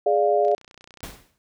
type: chord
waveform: sine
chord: D diminished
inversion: second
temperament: equal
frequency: 415.3 / 587.3 / 698.5 Hz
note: Ab4 / D5 / F5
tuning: 0 / 0 / 0 cents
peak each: -21 dBFS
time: 0.06-0.55 s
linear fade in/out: 5 ms
type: click train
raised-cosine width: 0.2 ms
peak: -29 dBFS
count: 21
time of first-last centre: 0.45-1.104 s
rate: 30.6 Hz
type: noise with exponential decay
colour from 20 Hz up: pink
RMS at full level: -33 dBFS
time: 1.03-1.38 s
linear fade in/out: 0 ms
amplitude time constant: 74 ms
effects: none